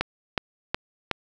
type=click train; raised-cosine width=0.3 ms; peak=-7 dBFS; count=4; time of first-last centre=0.01-1.113 s; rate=2.72 Hz; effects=none